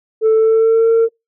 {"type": "tone with pitch glide", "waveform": "sine", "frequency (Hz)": [440.9, 455.4], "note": ["A4", "A#4"], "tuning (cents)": [4, -40], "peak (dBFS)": -6, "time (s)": [0.21, 1.09], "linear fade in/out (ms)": 50, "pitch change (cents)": 56, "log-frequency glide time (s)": [0.34, 0.89], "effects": ["noise-tail reverb RT60 0.2 s tail -25 dB re dry", "tanh soft clip ceiling -7 dBFS"]}